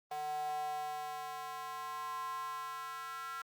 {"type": "tone with high-pass filter sweep", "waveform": "square", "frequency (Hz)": 150, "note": "D3", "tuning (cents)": 37, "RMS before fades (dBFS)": -41, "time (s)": [0.11, 3.42], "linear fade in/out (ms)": 5, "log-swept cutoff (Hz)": [690, 1300], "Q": 6.8, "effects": ["Opus 32 kbps"]}